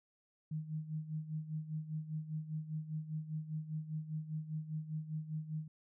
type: tone with tremolo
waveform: sine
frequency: 155.56 Hz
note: D#3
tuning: in tune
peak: -35 dBFS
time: 0.51-5.68 s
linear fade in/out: 5 ms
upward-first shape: sine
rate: 5 Hz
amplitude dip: 75%
effects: none